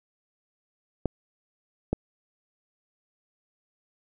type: clicks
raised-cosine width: 2 ms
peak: -11 dBFS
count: 2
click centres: 1.057 / 1.93 s
effects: none